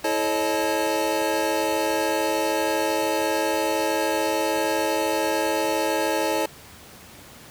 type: tone cluster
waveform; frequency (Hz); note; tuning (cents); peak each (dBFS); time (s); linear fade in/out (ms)
square; 327.3 / 432.9 / 545 / 618 / 867; E4 / A4 / C#5 / D#5 / A5; -12 / -28 / -29 / -12 / -26; -29 / -30 / -28 / -29 / -28; 0.04-6.46; 5
effects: pink hiss -45 dBFS RMS until 7.5 s + high-pass 60 Hz 12 dB/octave